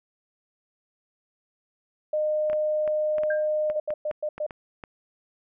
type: tone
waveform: sine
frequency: 611 Hz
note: D#5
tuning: 32 cents flat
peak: -22 dBFS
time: 2.13-3.8 s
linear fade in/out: 5 ms
type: clicks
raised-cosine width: 0.5 ms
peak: -23 dBFS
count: 11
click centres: 2.499 / 2.531 / 2.877 / 3.183 / 3.235 / 3.7 / 3.905 / 4.112 / 4.38 / 4.508 / 4.838 s
type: tone with exponential decay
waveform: sine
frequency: 1595 Hz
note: G6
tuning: 30 cents sharp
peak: -25 dBFS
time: 3.3-3.48 s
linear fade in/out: 5 ms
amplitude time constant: 39 ms
type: tone bursts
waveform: sine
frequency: 605 Hz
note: D#5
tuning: 49 cents flat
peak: -25 dBFS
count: 5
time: 3.7-4.465 s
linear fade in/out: 5 ms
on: 65 ms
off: 110 ms
effects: none